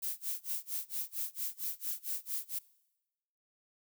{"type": "noise with tremolo", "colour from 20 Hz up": "violet", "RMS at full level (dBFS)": -35, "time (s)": [0.02, 2.59], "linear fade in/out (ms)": 10, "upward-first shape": "sine", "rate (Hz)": 4.4, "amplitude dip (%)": 100, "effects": ["noise-tail reverb RT60 1.0 s tail -22 dB re dry"]}